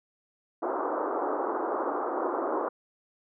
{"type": "band-pass noise", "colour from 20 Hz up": "pink", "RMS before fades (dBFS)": -30, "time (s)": [0.62, 2.69], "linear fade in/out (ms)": 10, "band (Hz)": [300, 1300], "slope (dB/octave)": 48, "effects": []}